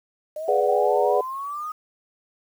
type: linear sweep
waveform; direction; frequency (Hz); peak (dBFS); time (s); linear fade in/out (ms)
sine; up; 603 to 1257; -28; 0.36-1.72; 5
type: chord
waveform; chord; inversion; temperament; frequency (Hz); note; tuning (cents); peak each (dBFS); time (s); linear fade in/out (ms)
sine; G# half-diminished seventh; none; equal with one note detuned; 416.7 / 493.9 / 587.3 / 740; G#4 / B4 / D5 / F#5; +6 / 0 / 0 / 0; -23; 0.48-1.21; 5
effects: 8-bit